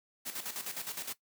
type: noise with tremolo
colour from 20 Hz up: white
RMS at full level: -38 dBFS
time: 0.25-1.14 s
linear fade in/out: 20 ms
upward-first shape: square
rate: 9.7 Hz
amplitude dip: 65%
effects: noise-tail reverb RT60 0.1 s tail -17 dB re dry + high-pass 150 Hz 12 dB/octave